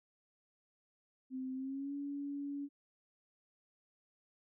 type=tone with pitch glide; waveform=sine; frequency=260 to 283.5 Hz; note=C4 to C#4; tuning=-11 to +39 cents; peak=-38 dBFS; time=1.3-2.69 s; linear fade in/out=50 ms; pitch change=+150 cents; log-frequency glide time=1.54-1.94 s; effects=none